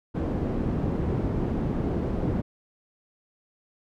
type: low-pass noise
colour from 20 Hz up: white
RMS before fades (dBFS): -27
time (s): 0.14-2.42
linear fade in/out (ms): 20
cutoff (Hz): 280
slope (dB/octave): 12
effects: none